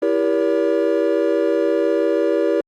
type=chord; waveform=triangle; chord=E diminished seventh; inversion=none; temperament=just; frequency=329.6 / 395.6 / 474.7 / 569.6 Hz; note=E4 / G4 / Bb4 / Db5; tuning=0 / +16 / +31 / +47 cents; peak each=-19 dBFS; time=0.02-2.61 s; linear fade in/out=5 ms; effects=Opus 32 kbps